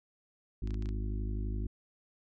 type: harmonic tone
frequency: 51.91 Hz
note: G#1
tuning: in tune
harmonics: 1 / 2 / 4 / 5 / 6 / 7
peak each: -33 / -39 / -45 / -47 / -49 / -50 dBFS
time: 0.62-1.67 s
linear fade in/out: 5 ms
type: clicks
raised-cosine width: 0.2 ms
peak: -34 dBFS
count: 6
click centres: 0.674 / 0.707 / 0.743 / 0.824 / 0.858 / 0.89 s
effects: none